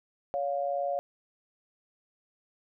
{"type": "tone pair together", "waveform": "sine", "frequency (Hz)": [563.1, 705], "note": ["C#5", "F5"], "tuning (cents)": [27, 16], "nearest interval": "major third", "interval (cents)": 389, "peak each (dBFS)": [-30, -31], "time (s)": [0.34, 0.99], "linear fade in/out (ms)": 0, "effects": []}